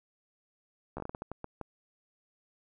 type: slowing click train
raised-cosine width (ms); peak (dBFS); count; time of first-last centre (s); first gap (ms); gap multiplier
1; -24; 11; 0.97-1.613; 13; 1.33
effects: none